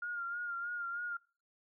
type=tone with vibrato; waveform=sine; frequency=1410 Hz; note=F6; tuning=16 cents sharp; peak=-36 dBFS; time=0.02-1.17 s; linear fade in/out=5 ms; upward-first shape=sine; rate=3.2 Hz; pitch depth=40 cents each way; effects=noise-tail reverb RT60 0.4 s tail -25 dB re dry